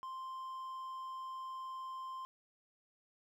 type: tone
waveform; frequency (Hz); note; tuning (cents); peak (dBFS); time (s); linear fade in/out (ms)
triangle; 1046.5; C6; 0; -40; 0.03-2.25; 0
effects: none